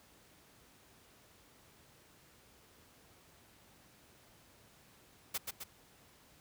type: noise with echo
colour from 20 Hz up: white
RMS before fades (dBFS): -36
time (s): 5.34-5.38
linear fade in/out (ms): 10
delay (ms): 130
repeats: 2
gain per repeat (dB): -4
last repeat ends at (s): 5.64
effects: pink hiss -63 dBFS RMS until 6.4 s + high-pass 60 Hz 12 dB/octave